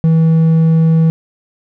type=tone with hard clipping; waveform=sine; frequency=162 Hz; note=E3; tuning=30 cents flat; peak=-8 dBFS; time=0.04-1.1 s; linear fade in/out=0 ms; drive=3 dB; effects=none